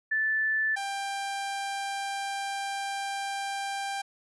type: tone pair in turn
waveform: sine / sawtooth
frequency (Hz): 1754 / 792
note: A6 / G5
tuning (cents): -6 / +18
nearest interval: octave + major second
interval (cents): 1376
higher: first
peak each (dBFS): -24 / -27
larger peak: first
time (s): 0.11-0.76 / 0.76-4.02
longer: second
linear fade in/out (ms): 10
effects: resampled to 24000 Hz